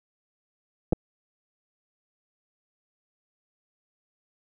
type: clicks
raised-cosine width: 2 ms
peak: -10 dBFS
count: 2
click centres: 0.925 / 0.931 s
effects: none